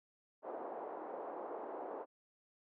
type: band-pass noise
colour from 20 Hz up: white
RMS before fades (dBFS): -45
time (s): 0.42-2.06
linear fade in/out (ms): 50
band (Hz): 340 to 840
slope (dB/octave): 24
effects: none